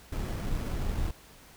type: noise with sample-and-hold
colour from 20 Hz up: brown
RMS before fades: -31 dBFS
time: 0.12-1.11 s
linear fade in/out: 5 ms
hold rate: 3675 Hz
effects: pink hiss -54 dBFS RMS until 1.56 s